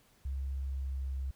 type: tone with pitch glide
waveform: sine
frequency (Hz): 67.5 to 66.76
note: C#2 to C2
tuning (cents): -45 to +35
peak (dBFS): -33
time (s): 0.25-1.31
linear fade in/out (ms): 5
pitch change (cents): -20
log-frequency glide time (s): 0.6-1.03
effects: pink hiss -66 dBFS RMS until 1.35 s